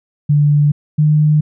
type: tone pair in turn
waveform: sine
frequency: 146.83 / 151.66 Hz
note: D3 / D#3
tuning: 0 / -44 cents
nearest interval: minor second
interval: 56 cents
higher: second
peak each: -8 dBFS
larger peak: neither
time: 0.29-0.72 / 0.98-1.41 s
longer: neither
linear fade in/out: 10 ms
effects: none